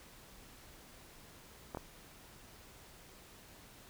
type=clicks; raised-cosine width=1 ms; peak=-26 dBFS; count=2; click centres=1.748 / 1.772 s; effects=pink hiss -57 dBFS RMS until 3.89 s